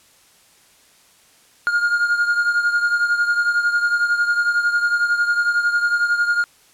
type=beating tone pair; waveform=triangle; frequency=1417 / 1428 Hz; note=F6 / F6; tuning=+25 / +38 cents; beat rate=11 Hz; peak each=-15 / -21 dBFS; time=1.67-6.44 s; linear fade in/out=0 ms; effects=white hiss -53 dBFS RMS until 6.73 s + low-pass 11000 Hz 12 dB/octave